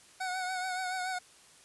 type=tone with vibrato; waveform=25% pulse; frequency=740 Hz; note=F#5; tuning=in tune; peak=-29 dBFS; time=0.2-1.19 s; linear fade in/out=10 ms; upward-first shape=triangle; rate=7 Hz; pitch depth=46 cents each way; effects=white hiss -58 dBFS RMS until 1.64 s + resampled to 24000 Hz